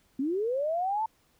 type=linear sweep; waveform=sine; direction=up; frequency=253.1 to 905 Hz; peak=-26 dBFS; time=0.19-1.06 s; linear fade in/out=5 ms; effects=pink hiss -67 dBFS RMS until 1.39 s